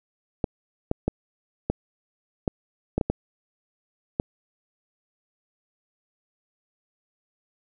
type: clicks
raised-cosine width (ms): 2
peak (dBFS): -9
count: 9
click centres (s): 0.442 / 0.914 / 1.08 / 1.7 / 2.478 / 2.98 / 3.012 / 3.1 / 4.199
effects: none